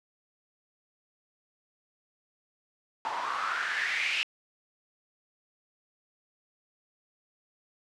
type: noise with band-pass filter sweep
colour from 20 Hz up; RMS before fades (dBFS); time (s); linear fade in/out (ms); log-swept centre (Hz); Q
white; -31; 3.05-4.23; 0; 870 to 2700; 5.1
effects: low-pass 6000 Hz 12 dB/octave